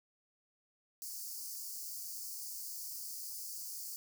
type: high-pass noise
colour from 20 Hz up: white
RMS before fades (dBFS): -44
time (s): 1.02-3.96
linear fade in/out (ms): 0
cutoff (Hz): 4500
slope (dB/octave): 96
effects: none